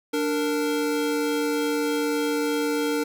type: tone pair together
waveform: square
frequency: 293.7 / 462 Hz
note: D4 / A#4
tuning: 0 / -16 cents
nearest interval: minor sixth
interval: 784 cents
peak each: -26 dBFS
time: 0.13-3.04 s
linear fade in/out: 10 ms
effects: none